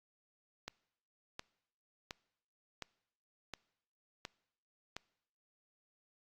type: click train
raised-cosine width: 0.2 ms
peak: -24 dBFS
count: 7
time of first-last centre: 0.68-4.966 s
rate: 1.4 Hz
effects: noise-tail reverb RT60 0.8 s tail -23 dB re dry + Opus 48 kbps